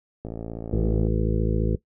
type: click train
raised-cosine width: 2 ms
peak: -20 dBFS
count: 47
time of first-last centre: 0.25-1.069 s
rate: 56.2 Hz
type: harmonic tone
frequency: 54.5 Hz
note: A1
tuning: 16 cents flat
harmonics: 1 / 2 / 3 / 4 / 6 / 7 / 8 / 9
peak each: -24 / -27 / -29 / -30 / -32 / -32 / -33 / -34 dBFS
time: 0.72-1.76 s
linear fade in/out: 10 ms
effects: noise-tail reverb RT60 0.1 s tail -17 dB re dry